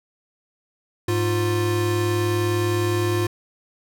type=tone pair together; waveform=square; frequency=103.83 / 351.1 Hz; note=G#2 / F4; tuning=0 / +9 cents; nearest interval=octave + major sixth; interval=2109 cents; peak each=-23 / -23 dBFS; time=1.08-3.27 s; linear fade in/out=5 ms; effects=none